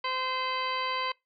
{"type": "harmonic tone with a mistuned harmonic", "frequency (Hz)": 516, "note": "C5", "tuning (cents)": -24, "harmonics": [1, 2, 3, 4, 5, 6, 8, 9], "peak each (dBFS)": [-39, -31, -43, -36, -40, -38, -42, -41], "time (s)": [0.04, 1.12], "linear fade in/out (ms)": 5, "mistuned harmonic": 8, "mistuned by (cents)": -71, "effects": ["noise-tail reverb RT60 0.2 s tail -24 dB re dry"]}